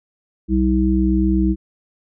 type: harmonic tone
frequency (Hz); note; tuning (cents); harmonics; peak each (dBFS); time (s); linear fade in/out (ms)
64.1; C2; -35; 1 / 3 / 5; -18 / -18 / -18; 0.48-1.56; 50
effects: none